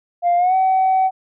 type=tone with pitch glide; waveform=sine; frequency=698.5 to 757.3 Hz; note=F5 to F#5; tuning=0 to +40 cents; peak=-11 dBFS; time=0.22-1.11 s; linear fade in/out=50 ms; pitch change=+140 cents; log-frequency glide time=0.37-0.55 s; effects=tanh soft clip ceiling -10 dBFS